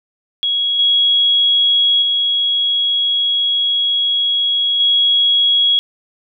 sine tone with level steps, 3322 Hz, G#7, in tune, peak -14 / -10 / -13 / -10 dBFS, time 0.43-5.79 s, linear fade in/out 0 ms, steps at 0.79 / 2.02 / 4.8 s, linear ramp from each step 2 ms, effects none

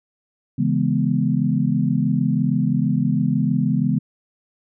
sine chord, C# minor seventh, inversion none, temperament equal, 138.59 / 164.81 / 207.7 / 246.9 Hz, C#3 / E3 / G#3 / B3, 0 / 0 / 0 / 0 cents, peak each -22 dBFS, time 0.58-3.99 s, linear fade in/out 10 ms, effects none

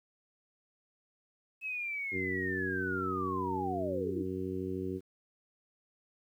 sine linear sweep, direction down, 2600 to 261.1 Hz, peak -34 dBFS, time 1.61-4.26 s, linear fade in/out 50 ms
harmonic tone, 93.3 Hz, F#2, 15 cents sharp, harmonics 1 / 2 / 3 / 4 / 5, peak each -42 / -41 / -39 / -37 / -45 dBFS, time 2.11-5.01 s, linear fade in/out 50 ms
effects 11-bit

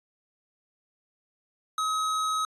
square tone, 1273 Hz, D#6, 39 cents sharp, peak -26 dBFS, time 1.78-2.45 s, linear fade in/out 2 ms, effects resampled to 24000 Hz

